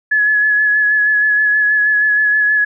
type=tone with vibrato; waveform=sine; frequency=1700 Hz; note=G#6; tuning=40 cents sharp; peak=-10 dBFS; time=0.11-2.65 s; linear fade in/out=10 ms; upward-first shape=sine; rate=6.3 Hz; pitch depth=24 cents each way; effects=none